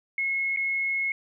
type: tone with dropouts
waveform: sine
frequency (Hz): 2173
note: C#7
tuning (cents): -35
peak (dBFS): -24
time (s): 0.18-1.12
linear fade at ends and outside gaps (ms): 2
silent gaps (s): 0.563-0.571
effects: none